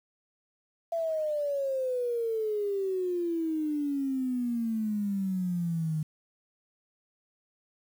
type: exponential sweep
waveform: sine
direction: down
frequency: 675 to 153.2 Hz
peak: -27 dBFS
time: 0.92-6.03 s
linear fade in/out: 5 ms
effects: 9-bit